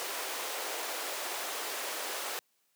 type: high-pass noise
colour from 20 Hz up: pink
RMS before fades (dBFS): -37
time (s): 0-2.39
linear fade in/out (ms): 0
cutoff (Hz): 420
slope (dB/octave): 24
effects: white hiss -74 dBFS RMS until 2.75 s + high-pass 150 Hz 12 dB/octave